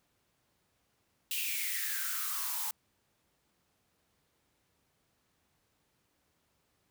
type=noise with high-pass filter sweep; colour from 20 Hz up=blue; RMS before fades=-35 dBFS; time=1.31-2.71 s; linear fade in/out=2 ms; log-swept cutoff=2800 to 860 Hz; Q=7.4; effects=pink hiss -75 dBFS RMS until 6.9 s + high-pass 60 Hz 12 dB/octave